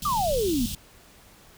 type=band-stop noise; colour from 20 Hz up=pink; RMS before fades=-32 dBFS; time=0.02-0.75 s; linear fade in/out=2 ms; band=220 to 2900 Hz; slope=48 dB/octave
type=exponential sweep; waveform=sine; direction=down; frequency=1244.5 to 220 Hz; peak=-22 dBFS; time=0.05-0.66 s; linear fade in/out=5 ms
effects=pink hiss -53 dBFS RMS until 1.57 s